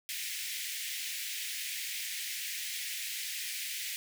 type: high-pass noise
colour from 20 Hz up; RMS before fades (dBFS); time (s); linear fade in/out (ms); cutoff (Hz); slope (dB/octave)
pink; -38; 0.09-3.96; 0; 1900; 48
effects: none